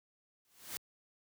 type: noise with exponential growth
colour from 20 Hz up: white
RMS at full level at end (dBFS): -38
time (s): 0.45-0.77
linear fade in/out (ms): 0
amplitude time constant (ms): 69
effects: high-pass 80 Hz 12 dB/octave